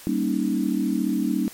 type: chord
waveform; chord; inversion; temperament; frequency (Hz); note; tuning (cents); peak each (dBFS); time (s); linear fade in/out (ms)
sine; Eb dominant seventh; first; equal; 196 / 233.1 / 277.2 / 311.1; G3 / Bb3 / Db4 / Eb4; 0 / 0 / 0 / 0; -26; 0.07-1.48; 0
effects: white hiss -44 dBFS RMS until 1.53 s + MP3 64 kbps